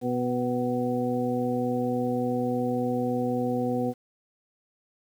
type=harmonic tone with a mistuned harmonic; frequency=123.47 Hz; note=B2; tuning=in tune; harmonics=1 / 2 / 3 / 4 / 6; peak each=-34 / -27 / -36 / -29 / -34 dBFS; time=0.01-3.94 s; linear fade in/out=50 ms; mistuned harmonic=6; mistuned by=+24 cents; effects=9-bit